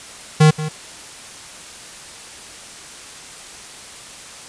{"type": "tone with echo", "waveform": "square", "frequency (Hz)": 154.5, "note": "D#3", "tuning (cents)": -12, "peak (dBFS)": -8, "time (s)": [0.4, 0.51], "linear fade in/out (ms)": 10, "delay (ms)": 180, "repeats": 1, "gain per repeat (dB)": -14, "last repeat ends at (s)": 0.69, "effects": ["white hiss -37 dBFS RMS until 4.48 s", "resampled to 22050 Hz"]}